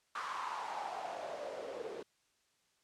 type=noise with band-pass filter sweep; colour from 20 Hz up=white; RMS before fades=-42 dBFS; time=0.15-2.03 s; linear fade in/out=5 ms; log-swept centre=1200 to 420 Hz; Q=5.6; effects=white hiss -75 dBFS RMS until 2.83 s + low-pass 8000 Hz 12 dB/octave